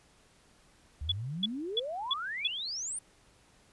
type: exponential sweep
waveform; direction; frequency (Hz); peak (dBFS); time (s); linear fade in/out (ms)
sine; up; 69 to 9470; -34; 1.01-2.99; 5
type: tone bursts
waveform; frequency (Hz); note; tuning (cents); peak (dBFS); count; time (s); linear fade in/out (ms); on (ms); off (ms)
sine; 3408; G#7; +44; -25; 5; 1.09-2.475; 5; 29; 310
effects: pink hiss -63 dBFS RMS until 3.72 s + resampled to 24000 Hz

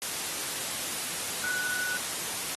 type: tone in noise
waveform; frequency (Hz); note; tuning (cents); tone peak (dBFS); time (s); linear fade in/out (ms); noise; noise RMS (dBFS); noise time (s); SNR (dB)
sine; 1480; F#6; 0; -30; 1.44-1.97; 0; white; -33; 0.02-2.55; 0
effects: high-pass 100 Hz 12 dB/octave + AAC 32 kbps

